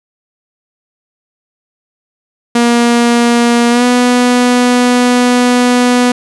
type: tone with pitch glide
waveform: sawtooth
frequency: 237.2 to 246.3 Hz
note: A#3 to B3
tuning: +30 to -5 cents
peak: -3 dBFS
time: 2.55-6.12 s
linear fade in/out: 5 ms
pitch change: +65 cents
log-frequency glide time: 3.7-3.84 s
effects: resampled to 24000 Hz + 7-bit